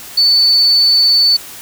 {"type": "tone", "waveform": "sine", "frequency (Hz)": 4491, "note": "C#8", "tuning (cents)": 22, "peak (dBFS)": -7, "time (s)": [0.17, 1.37], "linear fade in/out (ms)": 10, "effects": ["white hiss -32 dBFS RMS until 1.61 s"]}